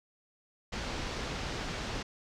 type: low-pass noise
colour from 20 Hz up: pink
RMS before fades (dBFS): -37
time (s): 0.72-2.03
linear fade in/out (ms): 10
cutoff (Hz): 5900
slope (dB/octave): 24
effects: none